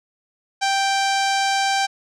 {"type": "tone with low-pass filter", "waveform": "sawtooth", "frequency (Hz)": 784, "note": "G5", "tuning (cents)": 0, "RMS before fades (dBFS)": -20, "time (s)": [0.61, 1.87], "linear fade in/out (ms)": 20, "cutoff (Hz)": 6200, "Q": 1.6, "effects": []}